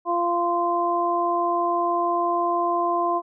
harmonic tone, 346.1 Hz, F4, 16 cents flat, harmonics 1 / 2 / 3, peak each -26 / -24 / -23 dBFS, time 0.05-3.22 s, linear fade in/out 50 ms, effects none

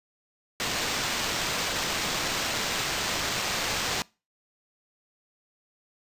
violet noise with sample-and-hold, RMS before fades -29 dBFS, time 0.6-4.02 s, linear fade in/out 0 ms, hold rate 11025 Hz, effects noise-tail reverb RT60 0.3 s tail -24 dB re dry + resampled to 32000 Hz

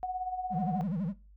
sine tone with tremolo, 738 Hz, F#5, 5 cents flat, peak -29 dBFS, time 0.03-0.81 s, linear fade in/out 0 ms, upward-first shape sine, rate 17 Hz, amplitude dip 55%
triangle tone with vibrato, 180.2 Hz, F#3, 45 cents flat, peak -28 dBFS, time 0.5-1.14 s, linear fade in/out 50 ms, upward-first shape sine, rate 12 Hz, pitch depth 270 cents each way
effects noise-tail reverb RT60 0.3 s tail -18 dB re dry + added 50 Hz sine -53 dBFS peak until 1.36 s

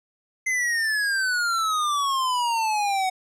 square exponential sweep, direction down, 2076 to 741 Hz, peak -22 dBFS, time 0.46-3.1 s, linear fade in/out 10 ms, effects low-pass 10000 Hz 12 dB/octave

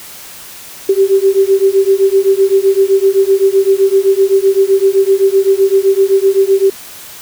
sine beating tone pair, 385.2 / 393 Hz, G4 / G4, -30 / +4 cents, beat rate 7.8 Hz, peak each -10 dBFS, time 0.89-6.7 s, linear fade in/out 5 ms, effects white hiss -32 dBFS RMS until 7.21 s

